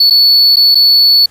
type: tone with dropouts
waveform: triangle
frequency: 4435 Hz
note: C#8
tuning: in tune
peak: -3 dBFS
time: 0-1.26 s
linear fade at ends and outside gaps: 5 ms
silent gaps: 0.1-0.106 / 0.559-0.567 / 0.747-0.753 s
effects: pink hiss -46 dBFS RMS until 1.3 s + resampled to 32000 Hz